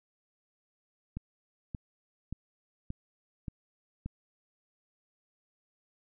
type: click train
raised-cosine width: 5 ms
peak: -24 dBFS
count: 6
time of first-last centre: 1.17-4.06 s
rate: 1.73 Hz
effects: none